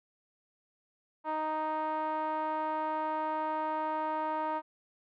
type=tone with low-pass filter; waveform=5% pulse; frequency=311.1 Hz; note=D#4; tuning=in tune; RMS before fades=-33 dBFS; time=1.24-4.62 s; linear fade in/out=50 ms; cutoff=940 Hz; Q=3.1; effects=none